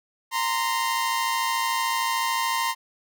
sawtooth tone pair together, 927 / 1040.5 Hz, A#5 / C6, -10 / -10 cents, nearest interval major second, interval 200 cents, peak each -22 dBFS, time 0.31-2.75 s, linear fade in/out 50 ms, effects none

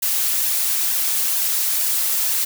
blue noise with flanger, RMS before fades -20 dBFS, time 0.02-2.45 s, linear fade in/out 10 ms, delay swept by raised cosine 1.1 to 6.9 ms, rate 2.2 Hz, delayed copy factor +0.6, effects none

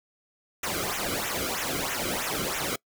pink noise with flanger, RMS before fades -30 dBFS, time 0.63-2.76 s, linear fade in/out 5 ms, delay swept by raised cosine 0.21 to 1.15 ms, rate 3.1 Hz, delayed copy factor -0.85, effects noise-tail reverb RT60 0.1 s tail -24 dB re dry

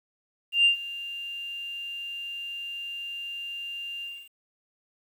sine tone with ADSR envelope, 2792 Hz, F7, 1 cent flat, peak -14 dBFS, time 0.52-4.3 s, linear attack 130 ms, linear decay 110 ms, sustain -19 dB, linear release 260 ms, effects tanh soft clip ceiling -12 dBFS + 9-bit

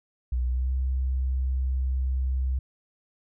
sine tone with pitch glide, 61.74 to 64.88 Hz, B1 to C2, 0 to -14 cents, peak -23 dBFS, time 0.32-2.59 s, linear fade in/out 5 ms, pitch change +86 cents, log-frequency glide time 0.48-0.71 s, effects none

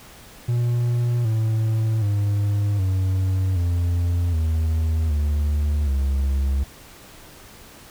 triangle tone with pitch steps, 120 / 110.68 / 102.08 / 94.15 / 86.84 / 80.09 / 73.87 / 68.13 Hz, B2 / A2 / G#2 / F#2 / F2 / E2 / D2 / C#2, -49 / +11 / -29 / +31 / -9 / -49 / +11 / -29 cents, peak -16 dBFS, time 0.48-6.64 s, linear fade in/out 10 ms, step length 770 ms, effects pink hiss -45 dBFS RMS until 7.9 s

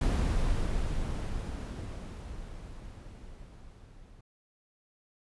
brown noise with level ramp, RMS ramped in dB -26 to -53 dBFS, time 0.01-4.21 s, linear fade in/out 5 ms, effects resampled to 24000 Hz

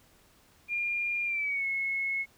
sine tone with pitch glide, 2407 to 2182 Hz, D7 to C#7, +42 to -28 cents, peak -28 dBFS, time 0.68-2.26 s, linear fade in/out 50 ms, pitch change -170 cents, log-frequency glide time 1.25-1.66 s, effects pink hiss -62 dBFS RMS until 2.37 s

